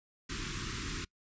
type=band-stop noise; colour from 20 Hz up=pink; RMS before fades=-38 dBFS; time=0.29-1.05 s; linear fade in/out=10 ms; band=390 to 1100 Hz; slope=48 dB/octave; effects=noise-tail reverb RT60 0.1 s tail -24 dB re dry + resampled to 16000 Hz